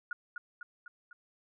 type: tone with echo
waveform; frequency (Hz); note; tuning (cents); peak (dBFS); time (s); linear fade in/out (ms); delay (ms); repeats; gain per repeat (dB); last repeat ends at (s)
sine; 1439; F#6; -49; -33; 0.11-0.13; 2; 250; 4; -4; 1.13
effects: none